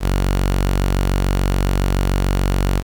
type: tone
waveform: sawtooth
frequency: 47 Hz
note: F#1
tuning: 28 cents sharp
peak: -11 dBFS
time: 0-2.83 s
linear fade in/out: 50 ms
effects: 7-bit